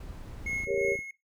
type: noise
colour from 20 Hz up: brown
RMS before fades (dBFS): -42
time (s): 0-0.65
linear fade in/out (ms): 5
type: tone with tremolo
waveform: triangle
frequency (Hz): 2170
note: C#7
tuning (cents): -37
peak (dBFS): -27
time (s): 0.46-1.11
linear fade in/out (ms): 5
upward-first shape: sine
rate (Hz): 2.9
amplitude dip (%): 70
type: click train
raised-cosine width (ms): 3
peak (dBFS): -32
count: 16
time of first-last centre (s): 0.46-0.99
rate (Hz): 28.3
type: chord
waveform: sine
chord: G diminished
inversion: none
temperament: equal with one note detuned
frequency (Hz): 397.2 / 466.2 / 554.4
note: G4 / Bb4 / Db5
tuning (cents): +23 / 0 / 0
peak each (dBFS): -29 / -30 / -30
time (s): 0.66-0.97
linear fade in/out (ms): 50
effects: noise-tail reverb RT60 0.2 s tail -17 dB re dry